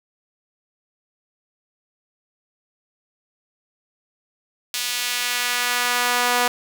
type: tone with high-pass filter sweep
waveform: sawtooth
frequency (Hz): 244.6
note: B3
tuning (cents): -16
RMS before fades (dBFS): -22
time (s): 4.74-6.48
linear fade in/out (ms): 2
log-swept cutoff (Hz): 3400 to 770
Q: 0.91
effects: none